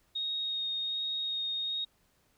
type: tone with vibrato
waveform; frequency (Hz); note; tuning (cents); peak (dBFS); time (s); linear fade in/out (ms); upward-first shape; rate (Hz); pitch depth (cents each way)
sine; 3729; A#7; 0; -31; 0.15-1.85; 10; sine; 1.3; 10
effects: pink hiss -70 dBFS RMS until 2.37 s